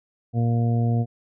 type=harmonic tone; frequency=117.4 Hz; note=A#2; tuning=13 cents sharp; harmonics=1 / 2 / 3 / 4 / 5 / 6; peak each=-19 / -26 / -38 / -34 / -42 / -34 dBFS; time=0.33-1.06 s; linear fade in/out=50 ms; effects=none